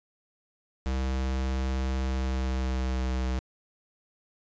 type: tone with pitch glide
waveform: square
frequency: 65.41 to 63.88 Hz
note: C2 to C2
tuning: 0 to -41 cents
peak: -27 dBFS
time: 0.86-3.39 s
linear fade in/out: 0 ms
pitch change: -41 cents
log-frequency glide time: 2.02-3.22 s
effects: resampled to 16000 Hz